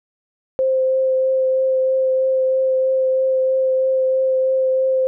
sine tone with vibrato, 523.3 Hz, C5, in tune, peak -14 dBFS, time 0.59-5.07 s, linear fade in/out 0 ms, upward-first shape triangle, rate 3.1 Hz, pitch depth 11 cents each way, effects none

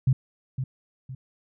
sine tone with echo, 130.6 Hz, C3, 3 cents flat, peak -16 dBFS, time 0.07-0.13 s, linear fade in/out 5 ms, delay 510 ms, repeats 2, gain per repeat -9 dB, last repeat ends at 1.15 s, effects none

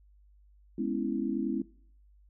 sine chord, C# minor seventh, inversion second, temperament equal with one note detuned, 207.7 / 248.1 / 277.2 / 329.6 Hz, G#3 / B3 / C#4 / E4, 0 / +8 / 0 / 0 cents, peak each -34 dBFS, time 0.78-1.62 s, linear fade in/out 5 ms, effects noise-tail reverb RT60 0.5 s tail -19 dB re dry + added 50 Hz sine -57 dBFS peak until 2.29 s

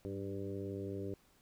harmonic tone with a mistuned harmonic, 98.6 Hz, G2, 11 cents sharp, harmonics 1 / 2 / 3 / 4 / 5 / 6, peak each -44 / -47 / -45 / -43 / -48 / -54 dBFS, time 0.05-1.14 s, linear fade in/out 0 ms, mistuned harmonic 2, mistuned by -51 cents, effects pink hiss -69 dBFS RMS until 1.41 s

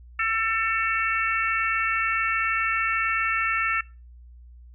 harmonic tone, 446.9 Hz, A4, 27 cents sharp, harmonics 3 / 4 / 5 / 6, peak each -26 / -27 / -28 / -29 dBFS, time 0.19-3.81 s, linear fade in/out 5 ms, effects noise-tail reverb RT60 0.3 s tail -23 dB re dry + added 60 Hz sine -44 dBFS peak until 4.74 s

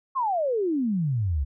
sine exponential sweep, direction down, 1108.7 to 64.4 Hz, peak -22 dBFS, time 0.15-1.45 s, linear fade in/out 20 ms, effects none

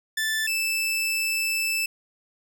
sawtooth tone pair in turn, 1760 / 2637 Hz, A6 / E7, 0 / 0 cents, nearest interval perfect fifth, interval 700 cents, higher second, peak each -20 dBFS, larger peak neither, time 0.17-0.47 / 0.47-1.86 s, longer second, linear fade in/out 5 ms, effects none

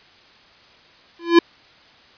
square tone with exponential growth, 339.5 Hz, F4, 49 cents flat, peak -5 dBFS, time 1.19-1.39 s, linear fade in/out 5 ms, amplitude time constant 43 ms, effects white hiss -50 dBFS RMS until 2.17 s + resampled to 11025 Hz

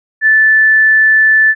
sine tone, 1753 Hz, A6, 7 cents flat, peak -5 dBFS, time 0.21-1.55 s, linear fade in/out 50 ms, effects none

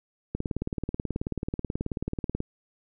click train, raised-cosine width 3 ms, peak -16 dBFS, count 39, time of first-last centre 0.35-2.404 s, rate 18.5 Hz, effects none

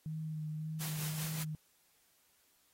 sine tone with vibrato, 155.56 Hz, D#3, in tune, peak -37 dBFS, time 0.06-1.55 s, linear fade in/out 0 ms, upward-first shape sine, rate 1.8 Hz, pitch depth 21 cents each way
white noise with tremolo, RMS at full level -41 dBFS, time 0.8-1.44 s, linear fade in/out 10 ms, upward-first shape sine, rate 5.2 Hz, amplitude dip 45%
effects white hiss -71 dBFS RMS until 2.73 s + AAC 48 kbps

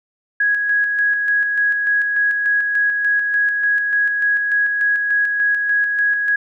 sine tone with tremolo, 1661.2 Hz, G#6, in tune, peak -13 dBFS, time 0.4-6.36 s, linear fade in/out 5 ms, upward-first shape square, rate 3.4 Hz, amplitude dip 35%, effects none

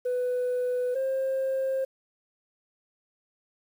sine tone pair in turn, 497.3 / 531.1 Hz, B4 / C5, +12 / +26 cents, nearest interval minor second, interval 114 cents, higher second, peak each -23 dBFS, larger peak neither, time 0.05-0.95 / 0.95-1.85 s, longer neither, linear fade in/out 10 ms, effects tanh soft clip ceiling -23 dBFS + 9-bit

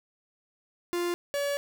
45% pulse tone pair in turn, 349.2 / 569 Hz, F4 / C#5, 0 / +45 cents, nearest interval minor sixth, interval 845 cents, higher second, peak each -27 dBFS, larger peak neither, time 0.93-1.14 / 1.34-1.57 s, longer second, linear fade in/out 0 ms, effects none

